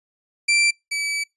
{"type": "tone pair in turn", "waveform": "sawtooth", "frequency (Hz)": [2349, 2298], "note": ["D7", "D7"], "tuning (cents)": [0, -38], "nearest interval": "unison", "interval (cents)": 38, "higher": "first", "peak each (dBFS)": [-12, -19], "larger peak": "first", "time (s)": [[0.48, 0.71], [0.91, 1.24]], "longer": "second", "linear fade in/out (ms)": 10, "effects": ["noise-tail reverb RT60 0.2 s tail -26 dB re dry", "resampled to 24000 Hz"]}